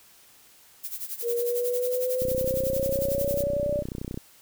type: noise with tremolo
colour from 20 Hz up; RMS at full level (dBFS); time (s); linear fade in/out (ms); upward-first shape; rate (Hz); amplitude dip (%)
violet; -32; 0.83-3.44; 20; sine; 11; 80
type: exponential sweep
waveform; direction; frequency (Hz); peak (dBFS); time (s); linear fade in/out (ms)
sine; up; 470 to 587.3; -24; 1.22-3.84; 50
type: click train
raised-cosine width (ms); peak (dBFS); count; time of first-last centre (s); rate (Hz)
3; -20; 62; 2.22-4.175; 31.2
effects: white hiss -55 dBFS RMS until 4.41 s